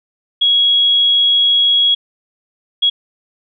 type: tone bursts at uneven times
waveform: sine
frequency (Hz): 3322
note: G#7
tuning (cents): 0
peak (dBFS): -9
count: 2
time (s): 0.41-1.95 / 2.82-2.9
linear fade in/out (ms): 10
effects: none